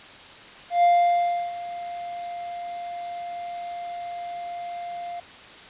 triangle tone with ADSR envelope, 698.5 Hz, F5, in tune, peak -12 dBFS, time 0.7-5.2 s, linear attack 130 ms, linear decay 690 ms, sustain -17 dB, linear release 4 ms, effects white hiss -44 dBFS RMS until 5.69 s + resampled to 8000 Hz

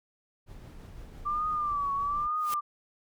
brown noise with tremolo, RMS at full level -44 dBFS, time 0.46-2.29 s, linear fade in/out 50 ms, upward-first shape sine, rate 5.9 Hz, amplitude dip 25%
sine tone with vibrato, 1174.7 Hz, D6, in tune, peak -27 dBFS, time 1.25-2.61 s, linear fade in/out 20 ms, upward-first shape triangle, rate 1.1 Hz, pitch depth 100 cents each way
white noise with exponential growth, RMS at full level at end -35 dBFS, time 2.35-2.54 s, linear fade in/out 1 ms, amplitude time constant 41 ms
effects none

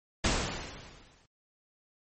pink noise with exponential decay, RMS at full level -25 dBFS, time 0.24-1.26 s, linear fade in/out 5 ms, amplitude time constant 220 ms, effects MP3 32 kbps

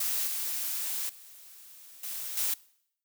blue noise with level steps, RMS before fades -30 / -33 / -51 / -37 / -29 dBFS, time 0-2.54 s, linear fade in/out 5 ms, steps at 0.27 / 1.09 / 2.03 / 2.37 s, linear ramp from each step 5 ms, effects noise-tail reverb RT60 0.7 s tail -22 dB re dry

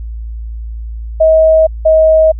sine tone pair in turn, 637 / 634 Hz, D#5 / D#5, +41 / +32 cents, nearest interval unison, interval 9 cents, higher first, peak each -4 dBFS, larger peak neither, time 1.2-1.67 / 1.85-2.32 s, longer neither, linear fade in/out 10 ms, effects added 56 Hz sine -20 dBFS peak until 2.39 s

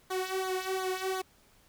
sawtooth tone with flanger, 375.6 Hz, F#4, 26 cents sharp, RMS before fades -33 dBFS, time 0.1-1.22 s, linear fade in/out 10 ms, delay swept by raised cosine 0.37 to 2.57 ms, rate 2.8 Hz, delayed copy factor -0.9, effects pink hiss -63 dBFS RMS until 1.68 s

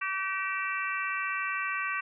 harmonic tone with a mistuned harmonic, 383.5 Hz, G4, 38 cents flat, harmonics 3 / 4 / 5 / 6 / 7, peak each -34 / -35 / -36 / -37 / -37 dBFS, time 0.01-2.01 s, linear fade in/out 10 ms, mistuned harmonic 6, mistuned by +22 cents, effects none

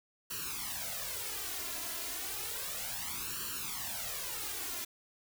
white noise with flanger, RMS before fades -39 dBFS, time 0.3-4.85 s, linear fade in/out 10 ms, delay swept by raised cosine 0.69 to 2.99 ms, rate 0.32 Hz, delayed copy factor +0.95, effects none

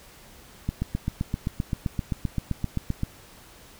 click train, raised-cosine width 5 ms, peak -13 dBFS, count 19, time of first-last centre 0.69-3.034 s, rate 7.68 Hz, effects pink hiss -50 dBFS RMS until 3.79 s

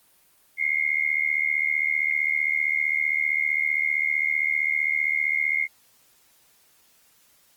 sine tone with amplitude modulation, 2132 Hz, C7, 32 cents sharp, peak -17 dBFS, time 0.57-5.68 s, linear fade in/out 50 ms, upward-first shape sine, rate 75.4 Hz, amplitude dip 90%, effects white hiss -60 dBFS RMS until 7.56 s + Opus 24 kbps

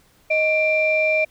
sine tone pair together, 625 / 2367 Hz, D#5 / D7, +8 / +13 cents, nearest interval octave + major seventh, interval 2305 cents, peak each -18 dBFS, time 0.3-1.25 s, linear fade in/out 10 ms, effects tanh soft clip ceiling -9 dBFS + pink hiss -57 dBFS RMS until 1.3 s

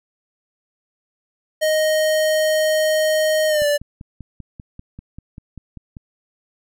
square tone with pitch glide, 622.3 to 584 Hz, D#5 to D5, 0 to -10 cents, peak -16 dBFS, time 1.61-3.78 s, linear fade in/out 20 ms, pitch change -110 cents, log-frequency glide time 3.48-3.66 s
click train, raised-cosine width 5 ms, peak -23 dBFS, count 13, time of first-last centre 3.62-5.968 s, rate 5.11 Hz
effects none

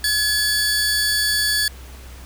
sawtooth tone pair together, 1700 / 4530 Hz, G#6 / C#8, +40 / +37 cents, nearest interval octave + perfect fourth, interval 1697 cents, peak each -17 dBFS, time 0.04-1.68 s, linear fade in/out 2 ms, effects added 64 Hz sine -37 dBFS peak until 2.25 s + pink hiss -44 dBFS RMS until 2.25 s

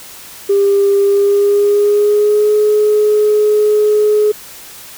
sine tone with pitch glide, 399.5 to 422.3 Hz, G4 to G#4, +33 to +29 cents, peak -7 dBFS, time 0.49-4.32 s, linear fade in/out 10 ms, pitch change +96 cents, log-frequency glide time 1.03-2.53 s, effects tanh soft clip ceiling -3 dBFS + white hiss -34 dBFS RMS until 4.97 s

